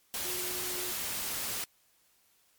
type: tone in noise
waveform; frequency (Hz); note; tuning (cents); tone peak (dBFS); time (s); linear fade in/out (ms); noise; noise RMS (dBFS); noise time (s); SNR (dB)
sine; 361.7; F#4; -39; -42; 0.25-0.91; 0; white; -35; 0.14-1.64; -10
effects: white hiss -68 dBFS RMS until 2.58 s + MP3 96 kbps